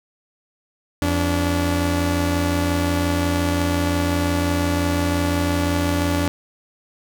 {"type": "tone pair together", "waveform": "sawtooth", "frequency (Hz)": [85.7, 288.3], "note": ["F2", "D4"], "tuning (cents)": [-32, -32], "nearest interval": "octave + major sixth", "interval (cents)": 2100, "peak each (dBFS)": -17, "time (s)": [1.02, 6.28], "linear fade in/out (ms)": 0, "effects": []}